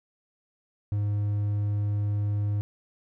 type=tone; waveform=triangle; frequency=103.1 Hz; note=G#2; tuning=12 cents flat; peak=-22 dBFS; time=0.92-2.61 s; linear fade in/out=0 ms; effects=none